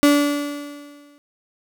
35% pulse tone with exponential decay, 289.1 Hz, D4, 27 cents flat, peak -8 dBFS, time 0.03-1.18 s, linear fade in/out 0 ms, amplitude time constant 250 ms, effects none

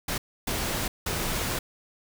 pink noise bursts at uneven times, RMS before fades -29 dBFS, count 3, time 0.08-0.18 / 0.47-0.88 / 1.06-1.59 s, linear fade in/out 5 ms, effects none

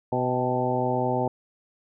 harmonic tone with a mistuned harmonic, 125.5 Hz, B2, 28 cents sharp, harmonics 1 / 2 / 3 / 4 / 5 / 6 / 7, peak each -30 / -30 / -30 / -30 / -30 / -30 / -30 dBFS, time 0.12-1.28 s, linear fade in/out 5 ms, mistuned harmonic 6, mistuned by +59 cents, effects none

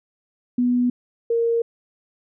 sine tone pair in turn, 245.8 / 464 Hz, B3 / A#4, -8 / -8 cents, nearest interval major seventh, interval 1100 cents, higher second, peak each -16 / -17 dBFS, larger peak first, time 0.58-0.9 / 1.3-1.62 s, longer neither, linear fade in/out 5 ms, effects none

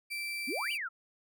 35% pulse tone, 2338 Hz, D7, 8 cents flat, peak -33 dBFS, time 0.1-0.78 s, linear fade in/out 20 ms
sine exponential two-way sweep, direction up then down, 219.2 to 3136 to 1263 Hz, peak -34 dBFS, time 0.47-0.89 s, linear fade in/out 20 ms, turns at 0.72 s
effects none

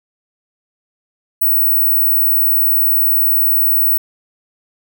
sine tone, 15880 Hz, B9, 8 cents sharp, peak -10 dBFS, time 1.41-3.98 s, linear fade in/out 10 ms, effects none

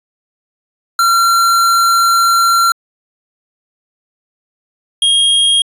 square tone pair in turn, 1368 / 3254 Hz, F6 / G#7, -36 / -36 cents, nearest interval octave + minor third, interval 1500 cents, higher second, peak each -9 dBFS, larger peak neither, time 0.99-2.72 / 5.02-5.62 s, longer first, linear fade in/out 2 ms, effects resampled to 32000 Hz

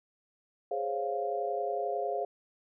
sine chord, Db major seventh, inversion second, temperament equal, 415.3 / 523.3 / 554.4 / 698.5 Hz, Ab4 / C5 / Db5 / F5, 0 / 0 / 0 / 0 cents, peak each -35 / -37 / -38 / -33 dBFS, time 0.71-2.25 s, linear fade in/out 5 ms, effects none

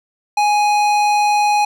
sine tone with tanh clipping, 832 Hz, G#5, 3 cents sharp, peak -14 dBFS, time 0.37-1.65 s, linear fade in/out 5 ms, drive 17 dB, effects none

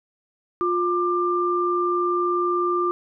sine tone pair together, 353.6 / 1189.4 Hz, F4 / D6, +22 / +22 cents, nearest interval octave + major sixth, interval 2100 cents, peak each -22 dBFS, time 0.61-2.91 s, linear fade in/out 0 ms, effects none

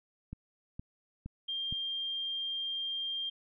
click train, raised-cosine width 5 ms, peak -28 dBFS, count 4, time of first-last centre 0.33-1.725 s, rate 2.15 Hz
sine tone, 3194 Hz, G7, 32 cents sharp, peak -33 dBFS, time 1.48-3.3 s, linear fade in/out 10 ms
effects none

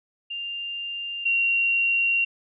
sine tone pair in turn, 2794 / 2754 Hz, F7 / F7, 0 / -25 cents, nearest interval unison, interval 25 cents, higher first, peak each -29 / -19 dBFS, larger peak second, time 0.3-1.25 / 1.25-2.25 s, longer second, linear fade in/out 10 ms, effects none

